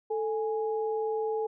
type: tone pair together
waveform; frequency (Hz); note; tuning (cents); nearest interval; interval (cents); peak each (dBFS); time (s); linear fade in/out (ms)
sine; 440.5 / 830.6; A4 / G#5; +2 / 0; major seventh; 1098; -28 / -35; 0.1-1.47; 10
effects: none